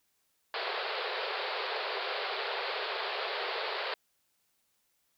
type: band-pass noise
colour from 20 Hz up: pink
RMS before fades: -35 dBFS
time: 0.54-3.94 s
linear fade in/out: 2 ms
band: 390 to 4700 Hz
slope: 96 dB/octave
effects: white hiss -75 dBFS RMS until 5.17 s